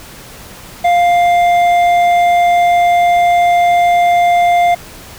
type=tone with hard clipping; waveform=triangle; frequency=700 Hz; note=F5; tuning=4 cents sharp; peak=-9 dBFS; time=0.84-4.75 s; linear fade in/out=10 ms; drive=11 dB; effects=pink hiss -34 dBFS RMS until 5.18 s